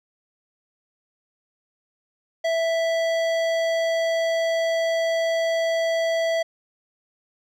triangle tone with hard clipping, 659.3 Hz, E5, in tune, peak -22 dBFS, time 2.44-6.43 s, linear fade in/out 10 ms, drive 18 dB, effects none

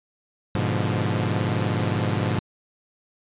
sawtooth chord, G# diminished seventh, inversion none, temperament equal, 103.83 / 123.47 / 146.83 / 174.61 Hz, G#2 / B2 / D3 / F3, 0 / 0 / 0 / 0 cents, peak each -21 / -23 / -26 / -25 dBFS, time 0.55-2.39 s, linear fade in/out 0 ms, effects resampled to 8000 Hz

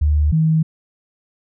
sine tone pair in turn, 75 / 158.92 Hz, D2 / D#3, +37 / +37 cents, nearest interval octave + minor second, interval 1300 cents, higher second, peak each -12 dBFS, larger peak neither, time 0.01-0.32 / 0.32-0.63 s, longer neither, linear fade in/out 10 ms, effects none

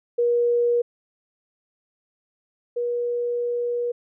sine tone pair in turn, 477.8 / 480.8 Hz, A#4 / B4, +43 / -46 cents, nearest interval unison, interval 11 cents, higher second, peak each -17 / -22 dBFS, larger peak first, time 0.18-0.82 / 2.76-3.92 s, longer second, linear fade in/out 10 ms, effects none

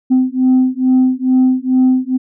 sine beating tone pair, 256.1 / 258.4 Hz, C4 / C4, -37 / -21 cents, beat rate 2.3 Hz, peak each -11 dBFS, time 0.1-2.18 s, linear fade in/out 20 ms, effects tanh soft clip ceiling -5 dBFS

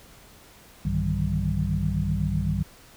sine tone cluster, 61.4 / 98.8 / 150 / 157.9 / 192.5 Hz, B1 / G2 / D3 / D#3 / G3, -9 / +14 / +37 / +26 / -31 cents, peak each -29 dBFS, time 0.85-2.63 s, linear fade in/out 5 ms, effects pink hiss -51 dBFS RMS until 2.96 s

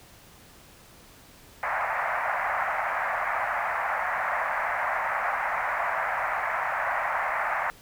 pink band-pass noise, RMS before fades -28 dBFS, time 1.63-7.7 s, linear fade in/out 0 ms, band 640 to 2100 Hz, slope 48 dB/octave, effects pink hiss -52 dBFS RMS until 7.81 s

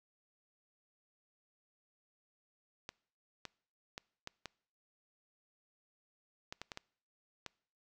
clicks, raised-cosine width 0.2 ms, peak -25 dBFS, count 10, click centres 2.891 / 3.453 / 3.979 / 4.274 / 4.457 / 6.525 / 6.616 / 6.718 / 6.774 / 7.463 s, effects noise-tail reverb RT60 0.6 s tail -25 dB re dry

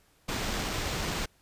pink noise with sample-and-hold, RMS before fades -32 dBFS, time 0.28-1.26 s, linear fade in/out 10 ms, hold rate 11025 Hz, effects pink hiss -65 dBFS RMS until 1.41 s + resampled to 32000 Hz

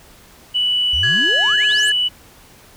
sine tone, 2960 Hz, F#7, in tune, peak -14 dBFS, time 0.54-2.09 s, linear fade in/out 20 ms
sine exponential sweep, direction up, 59.1 to 9630 Hz, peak -22 dBFS, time 0.93-1.9 s, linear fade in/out 5 ms
sine tone with pitch glide, 1673 to 1697.3 Hz, G#6 to G#6, +12 to +37 cents, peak -14 dBFS, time 1.03-1.92 s, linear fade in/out 5 ms, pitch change +25 cents, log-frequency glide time 1.17-1.8 s
effects tanh soft clip ceiling -8 dBFS + pink hiss -46 dBFS RMS until 2.76 s

